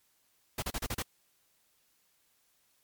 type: noise bursts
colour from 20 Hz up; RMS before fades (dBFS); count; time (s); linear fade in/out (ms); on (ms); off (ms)
pink; -34; 6; 0.58-1.024; 5; 44; 36
effects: white hiss -71 dBFS RMS until 2.83 s + MP3 96 kbps